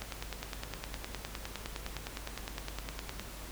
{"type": "click train", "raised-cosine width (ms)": 0.2, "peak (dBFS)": -20, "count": 32, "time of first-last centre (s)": [0.02, 3.196], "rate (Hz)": 9.76, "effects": ["added 50 Hz sine -45 dBFS peak until 3.51 s", "pink hiss -47 dBFS RMS until 3.51 s"]}